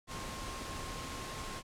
sine tone in noise, 1068 Hz, C6, 35 cents sharp, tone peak -47 dBFS, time 0.07-1.63 s, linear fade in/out 50 ms, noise pink, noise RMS -42 dBFS, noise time 0.07-1.63 s, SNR -8 dB, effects low-pass 9000 Hz 12 dB/octave

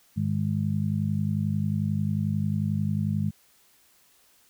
harmonic tone, 51.2 Hz, G#1, 24 cents flat, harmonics 2 / 3 / 4, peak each -28 / -28 / -28 dBFS, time 0.16-3.31 s, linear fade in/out 20 ms, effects white hiss -61 dBFS RMS until 4.49 s

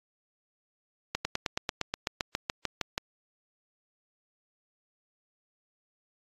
slowing click train, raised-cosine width 0.2 ms, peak -11 dBFS, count 15, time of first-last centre 1.15-2.979 s, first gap 100 ms, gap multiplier 1.04, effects AAC 32 kbps

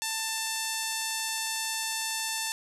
5% pulse tone with low-pass filter, 889 Hz, A5, 18 cents sharp, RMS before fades -32 dBFS, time 0.02-2.52 s, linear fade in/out 0 ms, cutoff 11000 Hz, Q 0.92, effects none

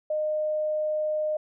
sine tone, 613 Hz, D#5, 26 cents flat, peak -24 dBFS, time 0.1-1.37 s, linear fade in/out 5 ms, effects none

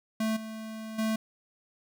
square tone with level steps, 220 Hz, A3, in tune, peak -27 / -38 / -27 dBFS, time 0.2-1.16 s, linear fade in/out 5 ms, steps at 0.36 / 0.98 s, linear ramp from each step 10 ms, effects none

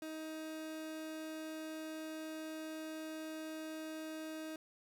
30% pulse tone, 314.8 Hz, D#4, 20 cents sharp, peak -40 dBFS, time 0.02-4.56 s, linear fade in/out 2 ms, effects none

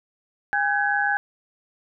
sine tone cluster, 813 / 1528 / 1674 Hz, G#5 / G6 / G#6, -37 / -45 / +13 cents, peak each -24 dBFS, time 0.53-1.17 s, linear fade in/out 0 ms, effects none

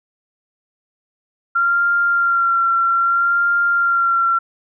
sine tone with vibrato, 1379 Hz, F6, 22 cents flat, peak -13 dBFS, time 1.55-4.39 s, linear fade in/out 10 ms, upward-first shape sine, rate 0.62 Hz, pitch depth 22 cents each way, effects none

